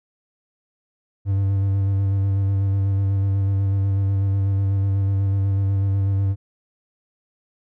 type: tone with vibrato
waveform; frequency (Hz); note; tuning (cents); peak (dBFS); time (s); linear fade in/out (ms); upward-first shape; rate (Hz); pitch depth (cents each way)
triangle; 98; G2; 0; -15; 1.25-6.36; 50; square; 8.1; 17
effects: none